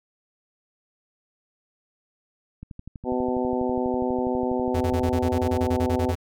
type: click train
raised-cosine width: 5 ms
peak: -25 dBFS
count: 31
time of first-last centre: 2.63-5.089 s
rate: 12.2 Hz
type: harmonic tone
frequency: 125.8 Hz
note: B2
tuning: 32 cents sharp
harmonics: 2 / 3 / 4 / 5 / 6 / 7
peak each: -26 / -28 / -29 / -34 / -34 / -33 dBFS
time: 3.04-6.15 s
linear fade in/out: 50 ms
type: tone bursts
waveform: square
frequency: 87.31 Hz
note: F2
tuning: in tune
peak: -24 dBFS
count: 15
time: 4.74-6.154 s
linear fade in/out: 10 ms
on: 70 ms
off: 26 ms
effects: none